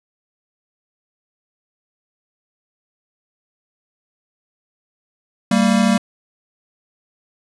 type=tone pair together; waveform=square; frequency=196.2 / 229.7 Hz; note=G3 / A#3; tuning=+2 / -25 cents; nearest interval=minor third; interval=273 cents; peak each=-16 dBFS; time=5.51-5.98 s; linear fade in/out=5 ms; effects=resampled to 24000 Hz